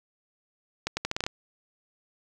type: accelerating click train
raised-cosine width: 0.2 ms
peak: -11 dBFS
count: 8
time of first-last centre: 0.87-1.265 s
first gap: 100 ms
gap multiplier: 0.8
effects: none